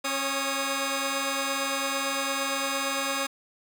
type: tone cluster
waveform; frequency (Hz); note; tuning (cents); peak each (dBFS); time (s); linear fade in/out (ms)
10% pulse; 272.1 / 553 / 1242; C#4 / C#5 / D#6; -32 / -4 / -3; -23; 0.04-3.27; 10
effects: none